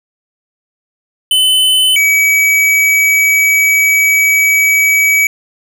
square tone pair in turn, 3030 / 2278 Hz, F#7 / C#7, +40 / +47 cents, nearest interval perfect fourth, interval 493 cents, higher first, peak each -8 dBFS, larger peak neither, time 1.31-1.96 / 1.96-5.27 s, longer second, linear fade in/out 2 ms, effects none

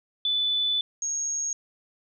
sine tone pair in turn, 3489 / 6562 Hz, A7 / G#8, -15 / -22 cents, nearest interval major seventh, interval 1093 cents, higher second, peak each -22 / -26 dBFS, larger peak first, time 0.25-0.81 / 1.02-1.53 s, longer first, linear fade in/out 2 ms, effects none

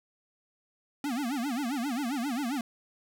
square tone with vibrato, 260.5 Hz, C4, 7 cents flat, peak -30 dBFS, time 1.04-2.61 s, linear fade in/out 2 ms, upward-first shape sine, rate 7.5 Hz, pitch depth 230 cents each way, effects none

